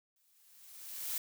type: noise with exponential growth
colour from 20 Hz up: blue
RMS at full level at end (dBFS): -35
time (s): 0.16-1.18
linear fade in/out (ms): 2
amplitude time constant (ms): 220
effects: none